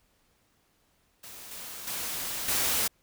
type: noise with level steps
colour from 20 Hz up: white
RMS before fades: -45 / -41 / -34 / -27 dBFS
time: 1.23-2.88 s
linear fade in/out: 10 ms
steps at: 1.51 / 1.87 / 2.48 s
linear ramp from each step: 5 ms
effects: pink hiss -69 dBFS RMS until 3.02 s